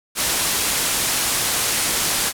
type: low-pass noise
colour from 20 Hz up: white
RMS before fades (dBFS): -21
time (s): 0.15-2.33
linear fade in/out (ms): 50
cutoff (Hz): 12000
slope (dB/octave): 24
effects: none